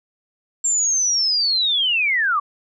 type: linear sweep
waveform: sine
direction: down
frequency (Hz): 7440 to 1108.7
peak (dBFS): -16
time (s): 0.64-2.4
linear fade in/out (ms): 10
effects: none